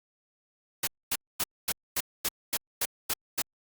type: noise bursts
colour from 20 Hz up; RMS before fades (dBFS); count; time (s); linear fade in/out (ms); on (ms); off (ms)
white; -28; 10; 0.83-3.42; 5; 43; 240
effects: Opus 48 kbps